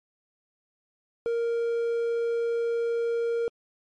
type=tone; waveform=triangle; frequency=466.2 Hz; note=A#4; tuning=in tune; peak=-22 dBFS; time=1.26-3.48 s; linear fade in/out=0 ms; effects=MP3 48 kbps